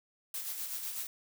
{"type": "noise with tremolo", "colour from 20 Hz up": "blue", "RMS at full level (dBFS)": -37, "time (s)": [0.34, 1.07], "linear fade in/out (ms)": 2, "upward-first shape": "sine", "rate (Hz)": 8, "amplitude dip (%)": 45, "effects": []}